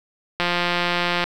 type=click train; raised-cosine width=0.3 ms; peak=-5 dBFS; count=148; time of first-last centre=0.4-1.24 s; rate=175 Hz; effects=7-bit